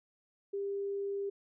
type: tone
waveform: sine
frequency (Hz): 398.6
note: G4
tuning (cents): +29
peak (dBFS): -33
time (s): 0.53-1.3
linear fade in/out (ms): 10
effects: none